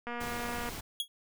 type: click train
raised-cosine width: 0.5 ms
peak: -24 dBFS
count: 149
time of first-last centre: 0.07-0.689 s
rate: 239 Hz
type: noise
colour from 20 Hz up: pink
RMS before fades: -41 dBFS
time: 0.2-0.81 s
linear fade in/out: 10 ms
type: tone with exponential decay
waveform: 45% pulse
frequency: 3322 Hz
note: G#7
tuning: in tune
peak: -26 dBFS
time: 1-1.08 s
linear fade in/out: 1 ms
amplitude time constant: 17 ms
effects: none